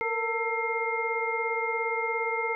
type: tone cluster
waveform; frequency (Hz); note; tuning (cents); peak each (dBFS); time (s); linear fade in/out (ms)
sine; 454.2 / 471.4 / 902 / 1328 / 2122; A#4 / A#4 / A5 / E6 / C7; -45 / +19 / +43 / +12 / +24; -33 / -35 / -32 / -37 / -30; 0.01-2.55; 0
effects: none